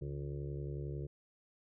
harmonic tone, 71.1 Hz, C#2, 45 cents sharp, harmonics 1 / 2 / 4 / 5 / 6 / 7 / 8, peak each -44 / -40 / -55 / -47 / -50 / -55 / -59 dBFS, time 0.01-1.07 s, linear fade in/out 10 ms, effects none

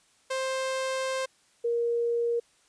sawtooth / sine tone pair in turn, 526 / 470.4 Hz, C5 / A#4, +9 / +16 cents, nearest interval major second, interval 193 cents, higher first, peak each -24 dBFS, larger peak neither, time 0.3-1.26 / 1.64-2.4 s, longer first, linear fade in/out 10 ms, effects white hiss -64 dBFS RMS until 2.68 s + resampled to 22050 Hz

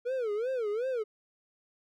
triangle tone with vibrato, 465.9 Hz, A#4, 1 cent flat, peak -27 dBFS, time 0.05-1.04 s, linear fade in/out 20 ms, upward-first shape sine, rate 2.7 Hz, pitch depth 220 cents each way, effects none

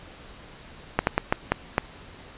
slowing click train, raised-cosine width 0.5 ms, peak -4 dBFS, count 6, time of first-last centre 0.99-1.781 s, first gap 81 ms, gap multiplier 1.34, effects pink hiss -46 dBFS RMS until 2.37 s + resampled to 8000 Hz

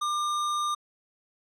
sine tone with sample-and-hold, 1195 Hz, D6, 30 cents sharp, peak -25 dBFS, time 0.01-0.75 s, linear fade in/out 10 ms, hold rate 4900 Hz, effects low-pass 8000 Hz 12 dB/octave

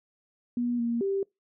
sine tone with pitch steps, 241.6 / 234.6 / 392.4 Hz, B3 / A#3 / G4, -38 / +11 / +2 cents, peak -25 dBFS, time 0.57-1.23 s, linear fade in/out 2 ms, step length 220 ms, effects noise-tail reverb RT60 0.2 s tail -26 dB re dry

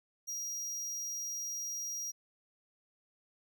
45% pulse tone, 5720 Hz, F8, 41 cents sharp, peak -37 dBFS, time 0.27-2.12 s, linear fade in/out 20 ms, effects none

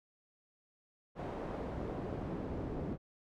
brown noise with band-pass filter sweep, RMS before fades -40 dBFS, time 1.15-2.98 s, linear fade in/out 50 ms, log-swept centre 610 to 310 Hz, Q 0.8, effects none

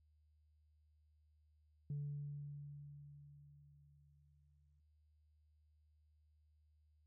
sine tone with exponential decay, 144.4 Hz, D3, 29 cents flat, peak -38 dBFS, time 1.9-4.8 s, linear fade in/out 2 ms, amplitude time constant 630 ms, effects tanh soft clip ceiling -37 dBFS + added 76 Hz sine -70 dBFS peak until 7.06 s

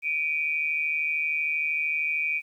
sine tone pair together, 2316 / 2469 Hz, D7 / D#7, -25 / -14 cents, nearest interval minor second, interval 111 cents, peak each -27 dBFS, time 0.02-2.42 s, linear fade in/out 50 ms, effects 10-bit

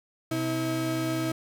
35% pulse tone pair together, 127.8 / 322 Hz, C3 / E4, -40 / -41 cents, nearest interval octave + major third, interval 1599 cents, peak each -30 / -26 dBFS, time 0.31-1.32 s, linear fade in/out 5 ms, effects none

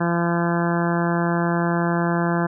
harmonic tone, 171 Hz, F3, 36 cents flat, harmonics 1 / 2 / 3 / 4 / 5 / 6 / 7 / 8 / 9 / 10, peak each -21 / -25 / -31 / -28 / -31 / -30 / -34 / -34 / -31 / -34 dBFS, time 0-2.47 s, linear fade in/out 10 ms, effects none

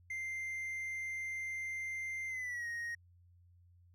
triangle tone with pitch glide, 2091 to 1873.7 Hz, C7 to A#6, -2 to +8 cents, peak -36 dBFS, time 0.1-2.95 s, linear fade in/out 5 ms, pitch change -190 cents, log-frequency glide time 2.28-2.67 s, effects added 88 Hz sine -61 dBFS peak until 3.94 s

